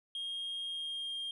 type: tone with pitch glide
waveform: sine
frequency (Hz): 3240 to 3214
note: G#7 to G7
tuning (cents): -43 to +43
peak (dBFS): -34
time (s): 0.15-1.31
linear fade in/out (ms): 2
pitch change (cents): -14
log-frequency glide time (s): 0.64-1.15
effects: tanh soft clip ceiling -35 dBFS